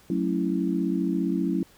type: chord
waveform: sine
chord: F# minor seventh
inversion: none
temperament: equal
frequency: 185 / 220 / 277.2 / 329.6 Hz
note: F#3 / A3 / C#4 / E4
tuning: 0 / 0 / 0 / 0 cents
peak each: -27 / -31 / -28 / -28 dBFS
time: 0.1-1.63 s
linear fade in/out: 2 ms
effects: pink hiss -56 dBFS RMS until 1.77 s